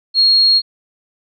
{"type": "tone", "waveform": "sine", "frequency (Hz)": 4280, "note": "C8", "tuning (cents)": 38, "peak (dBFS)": -8, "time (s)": [0.14, 0.62], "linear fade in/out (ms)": 50, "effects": []}